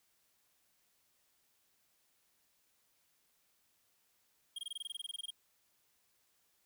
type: tone bursts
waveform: square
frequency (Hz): 3234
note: G#7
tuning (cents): -47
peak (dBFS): -40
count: 16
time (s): 4.56-5.306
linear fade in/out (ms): 5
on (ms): 26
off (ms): 22
effects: white hiss -75 dBFS RMS until 6.65 s